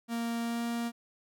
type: tone with pitch glide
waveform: 45% pulse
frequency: 232.7 to 234.6 Hz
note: A#3 to A#3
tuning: -3 to +11 cents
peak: -31 dBFS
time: 0.08-0.92 s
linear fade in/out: 50 ms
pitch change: +14 cents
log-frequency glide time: 0.41-0.64 s
effects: none